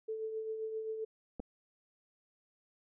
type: tone with tremolo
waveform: sine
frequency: 440 Hz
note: A4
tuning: in tune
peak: -34 dBFS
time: 0.08-1.05 s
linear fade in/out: 10 ms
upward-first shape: triangle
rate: 7.6 Hz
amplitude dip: 50%
type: clicks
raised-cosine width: 2 ms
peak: -29 dBFS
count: 2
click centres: 1.397 / 1.401 s
effects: none